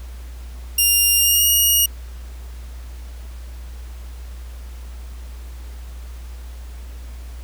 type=tone with pitch glide; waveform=5% pulse; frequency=2800 to 2874 Hz; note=F7 to F7; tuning=+4 to +49 cents; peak=-5 dBFS; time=0.78-1.86 s; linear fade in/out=5 ms; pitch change=+45 cents; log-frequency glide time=1.16-1.48 s; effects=added 60 Hz sine -31 dBFS peak until 7.43 s + pink hiss -47 dBFS RMS until 7.43 s